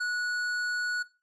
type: tone with tanh clipping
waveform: triangle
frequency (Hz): 1466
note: F#6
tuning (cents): -16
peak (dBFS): -30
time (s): 0-1.03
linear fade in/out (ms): 10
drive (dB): 15
effects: noise-tail reverb RT60 0.3 s tail -17 dB re dry + resampled to 22050 Hz